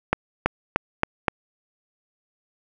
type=accelerating click train; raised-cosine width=0.5 ms; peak=-3 dBFS; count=5; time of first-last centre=0.13-1.282 s; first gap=330 ms; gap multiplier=0.91; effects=none